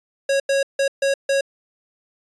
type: tone bursts at uneven times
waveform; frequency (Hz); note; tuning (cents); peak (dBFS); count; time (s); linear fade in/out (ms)
square; 550; C#5; -14; -17; 5; 0.29-0.4 / 0.49-0.63 / 0.79-0.88 / 1.02-1.14 / 1.29-1.41; 5
effects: resampled to 22050 Hz